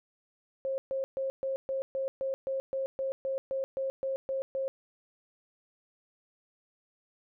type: tone bursts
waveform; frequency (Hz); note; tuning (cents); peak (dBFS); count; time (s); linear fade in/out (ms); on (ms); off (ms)
sine; 536; C5; +42; -29; 16; 0.65-4.68; 0; 130; 130
effects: none